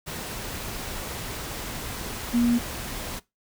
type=tone in noise; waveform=sine; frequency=238.4 Hz; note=A#3; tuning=39 cents sharp; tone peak=-18 dBFS; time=2.33-2.59 s; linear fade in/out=20 ms; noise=pink; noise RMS=-34 dBFS; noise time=0.06-3.2 s; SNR=+13 dB; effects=noise-tail reverb RT60 0.2 s tail -20 dB re dry